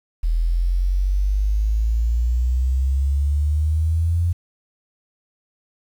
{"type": "exponential sweep", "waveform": "sine", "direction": "up", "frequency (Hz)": [40.38, 87.31], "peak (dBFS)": -16, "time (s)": [0.23, 4.33], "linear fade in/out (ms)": 10, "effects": ["8-bit"]}